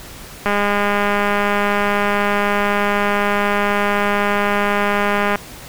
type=click train; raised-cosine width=0.5 ms; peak=-3 dBFS; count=1000; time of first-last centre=0.46-5.357 s; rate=204 Hz; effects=pink hiss -36 dBFS RMS until 5.68 s